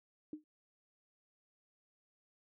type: tone with exponential decay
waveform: sine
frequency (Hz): 305.1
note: D#4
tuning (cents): -34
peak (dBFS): -37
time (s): 0.33-0.44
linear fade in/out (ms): 2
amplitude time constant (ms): 23
effects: none